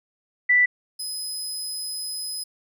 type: tone pair in turn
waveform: sine / 25% pulse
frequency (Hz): 1975.5 / 5045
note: B6 / D#8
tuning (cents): 0 / +23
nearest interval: octave + major third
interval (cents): 1623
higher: second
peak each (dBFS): -14 / -24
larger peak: first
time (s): 0.49-0.66 / 0.99-2.44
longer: second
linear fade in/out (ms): 10
effects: none